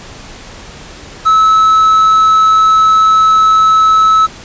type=tone with quantisation; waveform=triangle; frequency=1299 Hz; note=E6; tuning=26 cents flat; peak=-3 dBFS; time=1.25-4.27 s; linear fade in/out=20 ms; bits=5; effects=pink hiss -32 dBFS RMS until 4.44 s + resampled to 16000 Hz